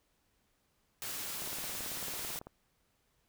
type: noise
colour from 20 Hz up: white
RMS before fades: -40 dBFS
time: 1.02-2.39 s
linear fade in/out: 0 ms
type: click train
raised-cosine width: 1 ms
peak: -32 dBFS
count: 20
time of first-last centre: 1.42-2.47 s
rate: 18.1 Hz
effects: pink hiss -75 dBFS RMS until 3.28 s